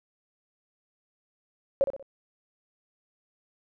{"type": "tone with echo", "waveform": "sine", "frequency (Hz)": 550, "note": "C#5", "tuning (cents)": -14, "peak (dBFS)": -18, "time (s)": [1.81, 1.84], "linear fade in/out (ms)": 0, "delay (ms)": 62, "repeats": 3, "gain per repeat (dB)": -8, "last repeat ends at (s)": 2.026, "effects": []}